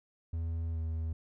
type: tone with pitch glide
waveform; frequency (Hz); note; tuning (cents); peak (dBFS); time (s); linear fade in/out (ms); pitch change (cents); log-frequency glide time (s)
triangle; 82.41 to 80.76; E2 to E2; 0 to -35; -30; 0.33-1.13; 5; -35; 0.71-0.78
effects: none